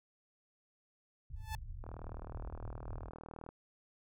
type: low-pass noise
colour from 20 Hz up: pink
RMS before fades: -45 dBFS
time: 1.3-3.1 s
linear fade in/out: 5 ms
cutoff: 120 Hz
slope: 48 dB/octave
type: tone with exponential growth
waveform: sawtooth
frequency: 874 Hz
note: A5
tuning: 12 cents flat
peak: -34 dBFS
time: 1.36-1.55 s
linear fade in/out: 1 ms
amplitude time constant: 40 ms
type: click train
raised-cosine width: 1 ms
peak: -34 dBFS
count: 66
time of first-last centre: 1.84-3.49 s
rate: 39.4 Hz
effects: none